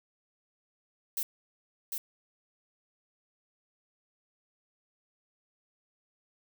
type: noise with echo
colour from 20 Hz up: violet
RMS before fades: -32 dBFS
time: 1.17-1.23 s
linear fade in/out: 2 ms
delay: 750 ms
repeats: 1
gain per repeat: -3 dB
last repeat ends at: 1.98 s
effects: none